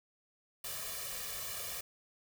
white noise with comb filter, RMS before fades -41 dBFS, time 0.64-1.81 s, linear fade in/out 5 ms, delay 1.7 ms, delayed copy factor +0.95, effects none

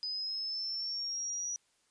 sine linear sweep, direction up, 4978 to 5840 Hz, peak -34 dBFS, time 0.03-1.56 s, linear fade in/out 0 ms, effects white hiss -72 dBFS RMS until 1.9 s + resampled to 22050 Hz

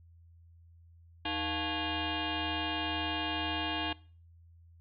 sine tone with frequency modulation, 1261 Hz, D#6, 23 cents sharp, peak -31 dBFS, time 1.25-3.93 s, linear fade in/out 5 ms, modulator 393 Hz, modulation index 5.5, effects noise-tail reverb RT60 0.4 s tail -21 dB re dry + added 84 Hz sine -55 dBFS peak until 4.8 s

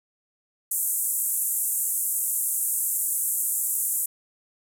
white band-pass noise, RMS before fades -26 dBFS, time 0.71-4.06 s, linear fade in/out 5 ms, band 7600 to 14000 Hz, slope 48 dB/octave, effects none

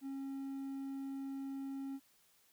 triangle tone, 272.1 Hz, C#4, 32 cents flat, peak -38 dBFS, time 0.01-2 s, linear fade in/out 50 ms, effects white hiss -70 dBFS RMS until 2.52 s

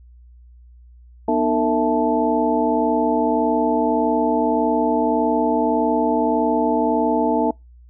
sine tone cluster, 244.3 / 306 / 453.4 / 661 / 874 Hz, B3 / D#4 / A#4 / E5 / A5, -19 / -29 / -48 / +5 / -12 cents, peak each -22 dBFS, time 1.28-7.51 s, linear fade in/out 5 ms, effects noise-tail reverb RT60 0.2 s tail -26 dB re dry + added 60 Hz sine -43 dBFS peak until 7.89 s

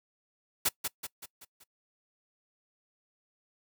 white noise with echo, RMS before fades -26 dBFS, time 0.65-0.69 s, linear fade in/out 10 ms, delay 190 ms, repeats 5, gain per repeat -6 dB, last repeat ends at 1.64 s, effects noise-tail reverb RT60 0.1 s tail -22 dB re dry

